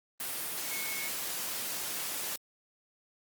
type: tone in noise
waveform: sine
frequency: 2193 Hz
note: C#7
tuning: 19 cents flat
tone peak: -39 dBFS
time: 0.71-1.08 s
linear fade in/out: 2 ms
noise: white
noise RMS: -36 dBFS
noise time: 0.2-2.36 s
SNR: -6 dB
effects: high-pass 150 Hz 12 dB/octave + Opus 32 kbps